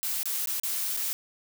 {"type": "noise with dropouts", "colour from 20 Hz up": "blue", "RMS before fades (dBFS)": -30, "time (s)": [0.03, 1.13], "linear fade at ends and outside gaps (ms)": 0, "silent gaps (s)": [[0.231, 0.256], [0.458, 0.473], [0.598, 0.634], [0.966, 0.972]], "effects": []}